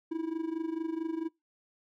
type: tone with amplitude modulation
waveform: triangle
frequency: 324.9 Hz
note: E4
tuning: 25 cents flat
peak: -26 dBFS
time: 0.11-1.29 s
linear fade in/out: 10 ms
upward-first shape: sine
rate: 24.5 Hz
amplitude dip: 80%
effects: noise-tail reverb RT60 0.2 s tail -24 dB re dry